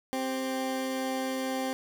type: tone pair together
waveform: 20% pulse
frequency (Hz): 262.3 / 392.4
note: C4 / G4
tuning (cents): +4 / +2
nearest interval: perfect fifth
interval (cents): 698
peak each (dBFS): -25 / -36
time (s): 0.13-1.73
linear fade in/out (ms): 0
effects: none